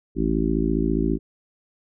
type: harmonic tone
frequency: 54.8 Hz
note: A1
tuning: 6 cents flat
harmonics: 1 / 3 / 4 / 5 / 6 / 7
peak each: -26 / -27 / -27 / -25 / -26 / -28 dBFS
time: 0.15-1.19 s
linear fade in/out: 50 ms
effects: none